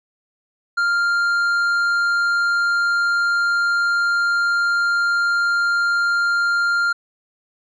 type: tone with tanh clipping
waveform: sine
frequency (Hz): 1396.9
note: F6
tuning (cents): 0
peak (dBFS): -17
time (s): 0.77-6.93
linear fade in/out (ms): 10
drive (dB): 7
effects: none